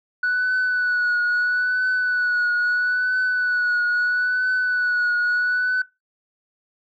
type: tone with vibrato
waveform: sine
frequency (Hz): 1478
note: F#6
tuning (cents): -2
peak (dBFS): -16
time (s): 0.23-5.82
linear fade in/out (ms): 5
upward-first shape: triangle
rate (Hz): 0.76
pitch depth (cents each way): 37
effects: noise-tail reverb RT60 0.2 s tail -19 dB re dry + tanh soft clip ceiling -16 dBFS